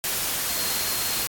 sine tone in noise, 4221 Hz, C8, 14 cents sharp, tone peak -34 dBFS, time 0.49-1.24 s, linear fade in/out 0 ms, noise white, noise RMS -26 dBFS, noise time 0.04-1.27 s, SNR -11 dB, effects AAC 64 kbps

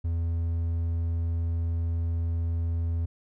triangle tone, 83.6 Hz, E2, 25 cents sharp, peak -23 dBFS, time 0.04-3.06 s, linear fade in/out 10 ms, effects none

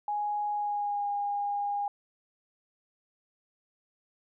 sine tone with pitch glide, 830.6 to 814 Hz, G#5 to G#5, 0 to -35 cents, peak -28 dBFS, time 0.08-1.88 s, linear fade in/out 2 ms, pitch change -35 cents, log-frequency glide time 0.53-1.08 s, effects none

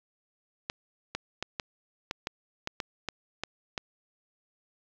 clicks, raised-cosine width 0.2 ms, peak -14 dBFS, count 11, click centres 0.699 / 1.15 / 1.426 / 1.598 / 2.111 / 2.271 / 2.674 / 2.802 / 3.087 / 3.436 / 3.778 s, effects low-pass 6000 Hz 12 dB/octave + 8-bit

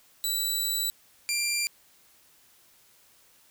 15% pulse tone pair in turn, 3951 / 2377 Hz, B7 / D7, 0 / +20 cents, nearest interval major sixth, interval 880 cents, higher first, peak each -19 dBFS, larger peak neither, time 0.24-0.9 / 1.29-1.67 s, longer first, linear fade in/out 0 ms, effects white hiss -60 dBFS RMS until 3.5 s

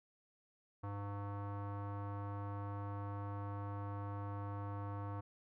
square tone with low-pass filter, 101.1 Hz, G#2, 46 cents flat, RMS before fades -43 dBFS, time 0.83-5.21 s, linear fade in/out 10 ms, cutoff 1100 Hz, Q 3.2, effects none

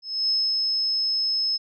sine tone with ADSR envelope, 5190 Hz, E8, 28 cents flat, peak -19 dBFS, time 0.02-1.58 s, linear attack 270 ms, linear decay 240 ms, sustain -2 dB, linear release 22 ms, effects none

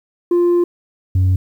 sine tone pair in turn, 349.2 / 92.81 Hz, F4 / F#2, 0 / +6 cents, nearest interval octave + major seventh, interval 2294 cents, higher first, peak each -8 dBFS, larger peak neither, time 0.31-0.64 / 1.15-1.36 s, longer first, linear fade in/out 5 ms, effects tanh soft clip ceiling -10 dBFS + 8-bit

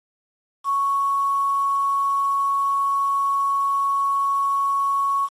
sine tone with quantisation, 1108.7 Hz, C#6, in tune, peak -18 dBFS, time 0.64-5.29 s, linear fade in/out 50 ms, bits 7, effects AAC 32 kbps

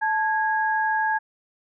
sine tone pair together, 873.7 / 1648 Hz, A5 / G#6, -12 / -14 cents, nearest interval major seventh, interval 1098 cents, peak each -22 / -24 dBFS, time 0.01-1.19 s, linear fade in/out 20 ms, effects none

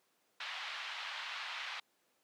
white band-pass noise, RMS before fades -43 dBFS, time 0.4-1.8 s, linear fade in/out 5 ms, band 830 to 3600 Hz, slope 24 dB/octave, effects pink hiss -75 dBFS RMS until 2.23 s + high-pass 300 Hz 12 dB/octave

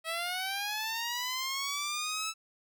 10% pulse linear sweep, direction up, 641 to 1318.5 Hz, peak -24 dBFS, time 0.04-2.34 s, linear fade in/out 50 ms, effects none

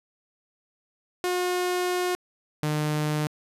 sawtooth tone pair in turn, 360 / 151.36 Hz, F#4 / D#3, -47 / -47 cents, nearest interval octave + minor third, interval 1500 cents, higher first, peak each -20 dBFS, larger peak neither, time 1.24-2.15 / 2.63-3.27 s, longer first, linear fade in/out 0 ms, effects resampled to 32000 Hz

